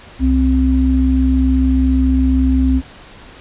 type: tone pair together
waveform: sine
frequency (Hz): 65.41 / 261.4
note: C2 / C4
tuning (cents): 0 / -1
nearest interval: 2 octaves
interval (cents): 2399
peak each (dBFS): -13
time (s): 0.19-2.82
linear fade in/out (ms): 50
effects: pink hiss -39 dBFS RMS until 3.4 s + resampled to 8000 Hz